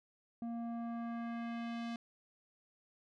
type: tone with low-pass filter sweep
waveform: square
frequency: 233.1 Hz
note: A#3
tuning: in tune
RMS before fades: -41 dBFS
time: 0.42-1.96 s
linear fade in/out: 2 ms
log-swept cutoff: 560 to 4400 Hz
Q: 1.1
effects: none